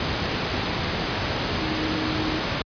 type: tone in noise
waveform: sine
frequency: 312.9 Hz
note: D#4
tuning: 10 cents sharp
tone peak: -27 dBFS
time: 1.61-2.39 s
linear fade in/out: 2 ms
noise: pink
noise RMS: -25 dBFS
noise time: 0-2.62 s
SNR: -5 dB
effects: high-pass 60 Hz 12 dB/octave + resampled to 11025 Hz